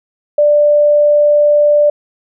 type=tone; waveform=sine; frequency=590 Hz; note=D5; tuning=8 cents sharp; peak=-6 dBFS; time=0.38-1.9 s; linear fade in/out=5 ms; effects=none